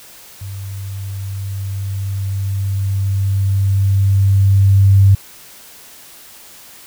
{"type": "tone with level ramp", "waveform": "sine", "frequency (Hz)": 98, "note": "G2", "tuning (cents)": 0, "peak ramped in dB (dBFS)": [-25, -5], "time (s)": [0.41, 5.15], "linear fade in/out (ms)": 5, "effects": ["white hiss -40 dBFS RMS until 6.86 s"]}